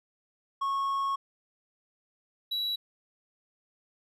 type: tone pair in turn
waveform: triangle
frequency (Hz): 1098 / 3913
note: C#6 / B7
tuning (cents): -17 / -17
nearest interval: octave + minor seventh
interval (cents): 2200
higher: second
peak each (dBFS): -25 / -27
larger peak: first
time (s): 0.61-1.16 / 2.51-2.76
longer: first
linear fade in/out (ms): 10
effects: resampled to 32000 Hz